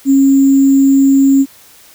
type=tone with sample-and-hold; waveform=sine; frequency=272.9 Hz; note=C#4; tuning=27 cents flat; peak=-5 dBFS; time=0.05-1.46 s; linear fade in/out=50 ms; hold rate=7350 Hz; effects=white hiss -42 dBFS RMS until 1.94 s